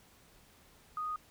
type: tone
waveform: sine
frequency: 1241 Hz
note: D#6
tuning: 5 cents flat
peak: -34 dBFS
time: 0.97-1.16 s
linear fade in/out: 2 ms
effects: pink hiss -62 dBFS RMS until 1.3 s